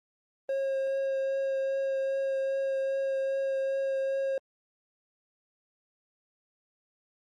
triangle tone with vibrato, 540 Hz, C#5, 45 cents flat, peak -25 dBFS, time 0.49-4.38 s, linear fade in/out 2 ms, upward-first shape triangle, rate 2.5 Hz, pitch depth 13 cents each way, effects Opus 24 kbps

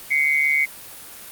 sine tone pair together, 2079 / 2225 Hz, C7 / C#7, -12 / +6 cents, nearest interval minor second, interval 118 cents, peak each -19 / -19 dBFS, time 0.1-0.66 s, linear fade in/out 20 ms, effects white hiss -39 dBFS RMS until 1.31 s + Opus 32 kbps

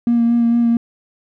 triangle tone with vibrato, 234.8 Hz, A#3, 13 cents sharp, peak -8 dBFS, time 0.07-0.77 s, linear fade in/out 2 ms, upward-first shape sine, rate 4.4 Hz, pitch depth 17 cents each way, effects tanh soft clip ceiling -8 dBFS

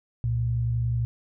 sine tone pair together, 65.6 / 116.89 Hz, C2 / A#2, +5 / +5 cents, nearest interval minor seventh, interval 1000 cents, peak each -31 / -23 dBFS, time 0.24-1.05 s, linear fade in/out 0 ms, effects none

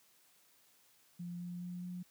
sine tone with pitch steps, 174.61 / 176.13 / 177.66 / 179.21 Hz, F3 / F3 / F3 / F3, 0 / +15 / +30 / +45 cents, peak -40 dBFS, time 1.19-2.03 s, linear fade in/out 10 ms, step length 210 ms, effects white hiss -68 dBFS RMS until 2.1 s + high-pass 100 Hz 12 dB/octave

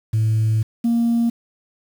sine tone pair in turn, 110 / 233.5 Hz, A2 / A#3, 0 / +3 cents, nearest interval octave + minor second, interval 1303 cents, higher second, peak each -13 dBFS, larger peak neither, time 0.13-0.63 / 0.84-1.3 s, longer first, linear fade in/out 10 ms, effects tanh soft clip ceiling -13 dBFS + 7-bit

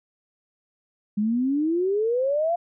sine exponential sweep, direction up, 202.9 to 704 Hz, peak -20 dBFS, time 1.17-2.56 s, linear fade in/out 10 ms, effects none

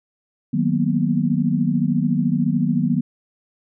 sine chord, B major seventh, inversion first, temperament equal, 155.56 / 185 / 233.1 / 246.9 Hz, D#3 / F#3 / A#3 / B3, 0 / 0 / 0 / 0 cents, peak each -22 dBFS, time 0.53-3.01 s, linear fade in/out 10 ms, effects none

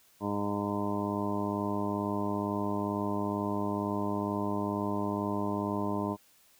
harmonic tone with a mistuned harmonic, 102.2 Hz, G#2, 27 cents flat, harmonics 1 / 2 / 3 / 4 / 5 / 6 / 7 / 8 / 9 / 10, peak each -39 / -34 / -35 / -38 / -48 / -39 / -44 / -47 / -39 / -39 dBFS, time 0.2-6.17 s, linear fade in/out 50 ms, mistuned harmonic 8, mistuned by +35 cents, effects white hiss -63 dBFS RMS until 6.59 s

